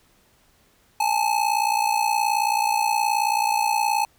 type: ring-modulated tone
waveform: square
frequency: 857 Hz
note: A5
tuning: 46 cents flat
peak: -17 dBFS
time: 1-4.05 s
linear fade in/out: 2 ms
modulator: 29.4 Hz
effects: pink hiss -60 dBFS RMS until 4.18 s